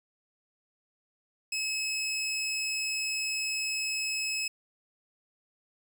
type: tone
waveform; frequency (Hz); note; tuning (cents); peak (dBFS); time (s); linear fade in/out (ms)
20% pulse; 2580; E7; -38; -25; 1.52-4.48; 5
effects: none